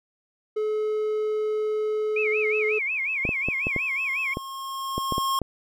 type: tone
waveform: triangle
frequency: 428.6 Hz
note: A4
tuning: 45 cents flat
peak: -21 dBFS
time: 0.56-2.79 s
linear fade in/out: 10 ms
type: tone with vibrato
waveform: sine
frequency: 2349 Hz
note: D7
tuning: in tune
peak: -24 dBFS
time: 2.16-4.34 s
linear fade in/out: 5 ms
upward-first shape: sine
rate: 5.5 Hz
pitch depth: 190 cents each way
type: tone with exponential growth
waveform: square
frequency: 1077 Hz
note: C6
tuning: 50 cents sharp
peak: -22 dBFS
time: 2.49-5.39 s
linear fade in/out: 1 ms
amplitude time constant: 630 ms
type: clicks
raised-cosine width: 2 ms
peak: -14 dBFS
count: 10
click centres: 3.252 / 3.291 / 3.486 / 3.669 / 3.763 / 4.371 / 4.98 / 5.123 / 5.181 / 5.417 s
effects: none